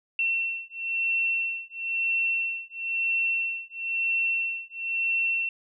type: beating tone pair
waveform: sine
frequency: 2706 / 2707 Hz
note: E7 / E7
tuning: +45 / +45 cents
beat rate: 1 Hz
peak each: -28 dBFS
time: 0.19-5.49 s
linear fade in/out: 2 ms
effects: none